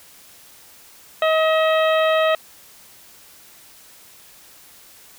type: harmonic tone with a mistuned harmonic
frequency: 635 Hz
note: D#5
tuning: 35 cents sharp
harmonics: 1 / 2 / 3 / 4 / 5 / 6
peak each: -16 / -22 / -26 / -28 / -30 / -32 dBFS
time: 1.22-2.35 s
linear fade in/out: 2 ms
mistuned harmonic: 4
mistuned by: +35 cents
effects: white hiss -47 dBFS RMS until 5.18 s